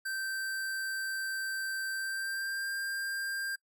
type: tone with pitch glide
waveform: square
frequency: 1559 to 1591.8 Hz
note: G6 to G6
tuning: -10 to +26 cents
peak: -34 dBFS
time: 0.05-3.56 s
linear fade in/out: 10 ms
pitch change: +36 cents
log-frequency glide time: 1.9-2.7 s
effects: noise-tail reverb RT60 0.1 s tail -23 dB re dry